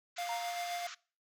pink band-pass noise, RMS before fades -47 dBFS, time 0.16-0.95 s, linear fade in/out 10 ms, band 1100 to 7100 Hz, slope 96 dB/octave
square tone with tremolo, 701 Hz, F5, 6 cents sharp, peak -36 dBFS, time 0.18-0.87 s, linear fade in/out 5 ms, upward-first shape sine, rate 7.6 Hz, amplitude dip 30%
triangle tone with exponential decay, 932.3 Hz, A#5, in tune, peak -34 dBFS, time 0.29-0.8 s, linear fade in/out 2 ms, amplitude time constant 110 ms
effects noise-tail reverb RT60 0.4 s tail -23 dB re dry

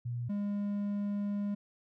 sine / triangle tone pair in turn, 120.3 / 203.6 Hz, B2 / G#3, -45 / -34 cents, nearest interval major sixth, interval 911 cents, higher second, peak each -33 / -29 dBFS, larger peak second, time 0.05-0.29 / 0.29-1.55 s, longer second, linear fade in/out 10 ms, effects none

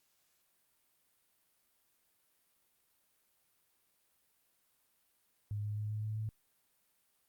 sine tone with pitch steps, 103.83 / 104.85 / 105.89 / 106.93 / 107.99 / 109.06 Hz, G#2 / G#2 / G#2 / A2 / A2 / A2, 0 / +17 / +34 / -49 / -32 / -15 cents, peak -35 dBFS, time 5.51-6.29 s, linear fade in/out 0 ms, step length 130 ms, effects white hiss -75 dBFS RMS until 7.28 s + Opus 48 kbps

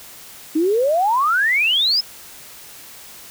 sine exponential sweep, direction up, 300 to 5260 Hz, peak -14 dBFS, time 0.55-2.01 s, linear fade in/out 10 ms, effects white hiss -40 dBFS RMS until 3.3 s

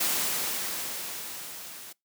white noise with level ramp, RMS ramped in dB -26 to -44 dBFS, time 0-1.93 s, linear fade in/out 10 ms, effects noise-tail reverb RT60 0.2 s tail -25 dB re dry + high-pass 150 Hz 12 dB/octave

